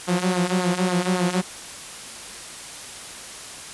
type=tone with flanger; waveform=sawtooth; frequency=180.6 Hz; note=F#3; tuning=42 cents flat; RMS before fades=-22 dBFS; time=0.07-1.42 s; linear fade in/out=20 ms; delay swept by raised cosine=0.33 to 5.53 ms; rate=3.6 Hz; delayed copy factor=-0.65; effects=white hiss -37 dBFS RMS until 3.73 s + resampled to 24000 Hz